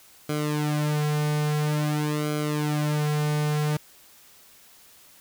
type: tone with flanger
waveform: sawtooth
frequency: 150 Hz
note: D3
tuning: 37 cents sharp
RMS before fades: -25 dBFS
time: 0.29-3.77 s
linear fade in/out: 5 ms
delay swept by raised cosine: 1.1 to 3.7 ms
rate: 0.49 Hz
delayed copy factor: -0.9
effects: white hiss -53 dBFS RMS until 5.2 s